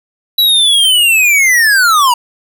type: linear sweep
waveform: square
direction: down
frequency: 3951 to 933 Hz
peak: -7 dBFS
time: 0.38-2.14 s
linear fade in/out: 5 ms
effects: none